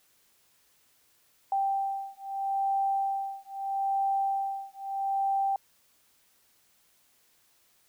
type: beating tone pair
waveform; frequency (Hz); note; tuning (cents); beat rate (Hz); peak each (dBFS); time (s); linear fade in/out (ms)
sine; 784 / 784.78; G5 / G5; 0 / +2; 0.78; -30; 1.52-5.56; 2
effects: white hiss -66 dBFS RMS until 7.88 s